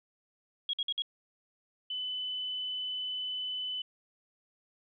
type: tone bursts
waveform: sine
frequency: 3304 Hz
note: G#7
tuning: 10 cents flat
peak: -29 dBFS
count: 4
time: 0.69-1.021 s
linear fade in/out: 2 ms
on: 43 ms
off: 53 ms
type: tone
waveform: sine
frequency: 3010 Hz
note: F#7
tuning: 29 cents sharp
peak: -33 dBFS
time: 1.9-3.82 s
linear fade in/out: 5 ms
effects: none